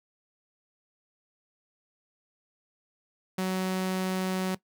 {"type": "tone", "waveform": "sawtooth", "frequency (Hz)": 186.8, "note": "F#3", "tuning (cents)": 17, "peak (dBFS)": -23, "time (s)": [3.38, 4.55], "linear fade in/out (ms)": 5, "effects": ["noise-tail reverb RT60 0.1 s tail -18 dB re dry"]}